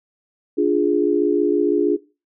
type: chord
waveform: sine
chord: D diminished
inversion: none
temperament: equal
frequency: 293.7 / 349.2 / 415.3 Hz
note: D4 / F4 / Ab4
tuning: 0 / 0 / 0 cents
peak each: -19 dBFS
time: 0.57-1.97 s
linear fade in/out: 20 ms
effects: noise-tail reverb RT60 0.3 s tail -19 dB re dry